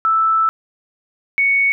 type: tone pair in turn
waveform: sine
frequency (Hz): 1318.5 / 2223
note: E6 / C#7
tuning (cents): 0 / +4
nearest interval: major sixth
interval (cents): 904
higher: second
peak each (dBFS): -12 / -12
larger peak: neither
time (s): 0.05-0.49 / 1.38-1.72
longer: first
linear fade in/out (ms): 0
effects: none